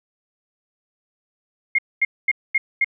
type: tone bursts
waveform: sine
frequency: 2135 Hz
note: C7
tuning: 34 cents sharp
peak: -14 dBFS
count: 5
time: 1.75-2.845 s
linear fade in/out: 5 ms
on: 35 ms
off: 230 ms
effects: none